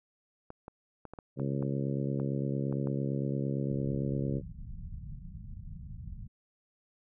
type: clicks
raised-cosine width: 1 ms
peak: -29 dBFS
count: 10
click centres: 0.504 / 0.681 / 1.053 / 1.136 / 1.188 / 1.397 / 1.626 / 2.199 / 2.726 / 2.872 s
type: harmonic tone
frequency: 68.8 Hz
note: C#2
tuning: 12 cents flat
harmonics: 2 / 3 / 4 / 5 / 6 / 7 / 8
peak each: -32 / -36 / -38 / -40 / -42 / -43 / -44 dBFS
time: 1.36-4.42 s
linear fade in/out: 50 ms
type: low-pass noise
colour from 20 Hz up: pink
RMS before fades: -43 dBFS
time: 3.7-6.28 s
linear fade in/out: 10 ms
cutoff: 190 Hz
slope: 48 dB/octave
effects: none